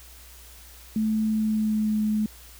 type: tone with pitch glide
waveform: sine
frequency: 217.6 to 213.9 Hz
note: A3 to A3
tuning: -19 to -49 cents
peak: -21 dBFS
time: 0.96-2.26 s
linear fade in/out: 2 ms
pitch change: -30 cents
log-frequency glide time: 1.27-1.98 s
effects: added 60 Hz sine -48 dBFS peak until 2.59 s + white hiss -49 dBFS RMS until 2.59 s